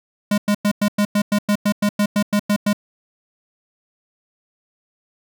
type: tone bursts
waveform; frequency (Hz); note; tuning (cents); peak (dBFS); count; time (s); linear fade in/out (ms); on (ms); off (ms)
square; 206; G#3; -14; -15; 15; 0.31-2.731; 5; 69; 99
effects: none